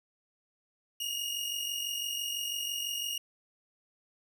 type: tone pair together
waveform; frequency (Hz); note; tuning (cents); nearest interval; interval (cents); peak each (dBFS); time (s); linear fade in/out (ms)
sawtooth; 2825 / 2871; F7 / F7; +19 / +47; unison; 28; -35 / -31; 1-3.18; 5
effects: none